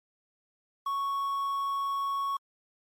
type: tone with quantisation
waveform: triangle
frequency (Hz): 1108.7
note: C#6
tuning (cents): 0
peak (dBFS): -26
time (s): 0.86-2.37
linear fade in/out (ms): 5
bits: 9
effects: MP3 64 kbps